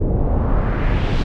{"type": "noise with low-pass filter sweep", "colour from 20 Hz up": "brown", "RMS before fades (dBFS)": -17, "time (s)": [0, 1.24], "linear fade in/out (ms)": 20, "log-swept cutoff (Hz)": [430, 4400], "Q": 1.5, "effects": []}